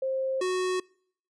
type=tone pair in turn; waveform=sine / square; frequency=529 / 368.6 Hz; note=C5 / F#4; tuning=+19 / -7 cents; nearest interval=tritone; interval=626 cents; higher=first; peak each=-26 dBFS; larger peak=neither; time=0.02-0.41 / 0.41-0.8 s; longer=neither; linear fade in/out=5 ms; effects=noise-tail reverb RT60 0.6 s tail -25 dB re dry + resampled to 22050 Hz